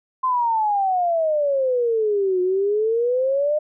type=exponential two-way sweep; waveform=sine; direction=down then up; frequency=1046.5 to 360 to 613 Hz; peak=-17 dBFS; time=0.23-3.59 s; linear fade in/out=10 ms; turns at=2.41 s; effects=none